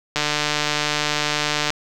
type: click train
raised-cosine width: 0.2 ms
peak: -3 dBFS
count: 231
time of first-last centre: 0.16-1.704 s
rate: 149 Hz
effects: none